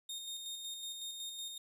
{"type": "tone with tremolo", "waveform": "sawtooth", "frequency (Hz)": 3685, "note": "A#7", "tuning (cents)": -21, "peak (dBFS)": -37, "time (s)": [0.09, 1.58], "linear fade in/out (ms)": 5, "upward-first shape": "square", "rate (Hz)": 5.4, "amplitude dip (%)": 35, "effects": ["resampled to 32000 Hz", "12-bit"]}